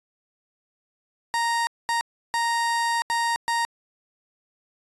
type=tone bursts at uneven times; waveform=30% pulse; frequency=932 Hz; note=A#5; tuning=1 cent flat; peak=-19 dBFS; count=5; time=1.34-1.67 / 1.89-2.01 / 2.34-3.02 / 3.1-3.36 / 3.48-3.65 s; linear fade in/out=0 ms; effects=resampled to 24000 Hz